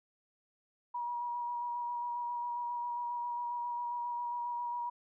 sine tone with vibrato, 960 Hz, B5, 49 cents flat, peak -34 dBFS, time 0.94-4.9 s, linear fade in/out 10 ms, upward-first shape square, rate 7.4 Hz, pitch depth 13 cents each way, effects none

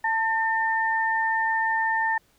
sine tone pair together, 890 / 1806.4 Hz, A5 / A6, +20 / +45 cents, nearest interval octave, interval 1225 cents, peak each -24 dBFS, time 0.04-2.18 s, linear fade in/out 5 ms, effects pink hiss -63 dBFS RMS until 2.38 s

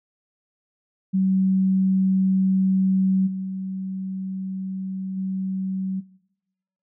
sine tone with level steps, 189.8 Hz, F#3, 44 cents sharp, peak -17 / -27 / -24 dBFS, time 1.13-6.01 s, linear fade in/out 20 ms, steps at 3.26 / 5.16 s, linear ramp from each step 20 ms, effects noise-tail reverb RT60 0.9 s tail -20 dB re dry

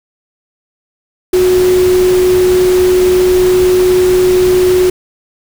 sine tone in noise, 366.2 Hz, F#4, 18 cents flat, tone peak -6 dBFS, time 1.33-4.9 s, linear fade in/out 5 ms, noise pink, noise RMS -21 dBFS, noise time 1.33-4.9 s, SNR +12 dB, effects none

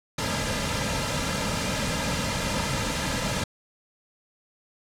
pink noise with comb filter, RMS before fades -27 dBFS, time 0.18-3.44 s, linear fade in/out 5 ms, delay 2.7 ms, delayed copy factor -0.7, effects low-pass 8000 Hz 12 dB/octave

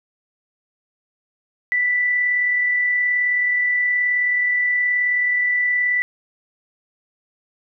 sine tone with amplitude modulation, 1975.5 Hz, B6, in tune, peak -15 dBFS, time 1.72-6.02 s, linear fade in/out 0 ms, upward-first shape sine, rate 38.9 Hz, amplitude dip 25%, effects none

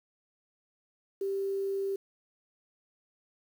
sine tone with quantisation, 392 Hz, G4, in tune, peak -29 dBFS, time 1.21-1.96 s, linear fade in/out 5 ms, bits 9, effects none

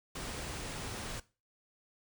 pink band-stop noise, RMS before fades -41 dBFS, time 0.15-1.2 s, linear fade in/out 5 ms, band 11000 to 16000 Hz, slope 96 dB/octave, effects noise-tail reverb RT60 0.3 s tail -18 dB re dry

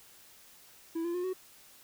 triangle tone with pitch steps, 329.6 / 343.2 / 357.4 / 372.1 Hz, E4 / F4 / F4 / F#4, 0 / -30 / +40 / +10 cents, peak -29 dBFS, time 0.95-1.334 s, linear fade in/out 10 ms, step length 96 ms, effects white hiss -57 dBFS RMS until 1.83 s

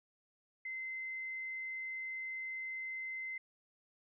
sine tone, 2065 Hz, C7, 23 cents flat, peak -39 dBFS, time 0.65-3.38 s, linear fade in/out 5 ms, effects none

